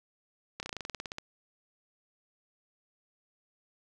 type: slowing click train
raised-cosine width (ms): 0.2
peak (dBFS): -20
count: 14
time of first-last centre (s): 0.6-1.184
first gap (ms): 29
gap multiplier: 1.07
effects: none